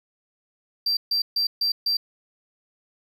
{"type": "tone bursts", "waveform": "triangle", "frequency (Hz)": 4705, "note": "D8", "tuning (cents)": 2, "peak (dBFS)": -19, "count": 5, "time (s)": [0.86, 1.97], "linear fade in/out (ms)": 5, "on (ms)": 110, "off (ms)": 140, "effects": []}